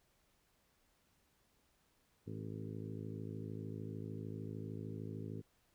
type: harmonic tone with a mistuned harmonic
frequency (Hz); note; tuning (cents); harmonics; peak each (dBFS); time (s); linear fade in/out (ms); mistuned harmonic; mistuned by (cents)
53.3; G#1; +46; 2 / 3 / 4 / 5 / 6 / 7 / 8 / 9; -46 / -48 / -51 / -50 / -56 / -53 / -55 / -60; 2.26-5.42; 20; 8; +16
effects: pink hiss -75 dBFS RMS until 5.74 s